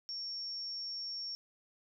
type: tone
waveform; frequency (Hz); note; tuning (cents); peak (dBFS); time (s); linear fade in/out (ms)
sine; 5490; F8; -31; -38; 0.09-1.35; 0
effects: none